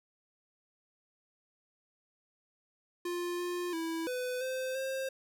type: tone with pitch steps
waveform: square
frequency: 351.1 / 353.6 / 327.8 / 501 / 518 / 531 Hz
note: F4 / F4 / E4 / B4 / C5 / C5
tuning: +9 / +22 / -10 / +25 / -17 / +25 cents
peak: -34 dBFS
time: 3.05-5.09 s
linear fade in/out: 5 ms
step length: 340 ms
effects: none